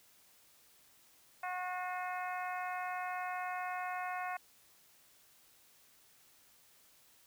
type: harmonic tone with a mistuned harmonic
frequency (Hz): 364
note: F#4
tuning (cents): -28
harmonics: 2 / 3 / 4 / 5 / 6 / 7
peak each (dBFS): -39 / -43 / -45 / -47 / -49 / -50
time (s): 1.43-4.37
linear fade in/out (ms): 5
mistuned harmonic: 6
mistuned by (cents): -32
effects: white hiss -65 dBFS RMS until 7.26 s